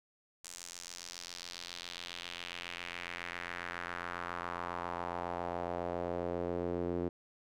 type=tone with band-pass filter sweep; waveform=sawtooth; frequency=87.31 Hz; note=F2; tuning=in tune; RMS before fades=-40 dBFS; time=0.44-7.09 s; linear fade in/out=5 ms; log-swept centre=7500 to 360 Hz; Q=2; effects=none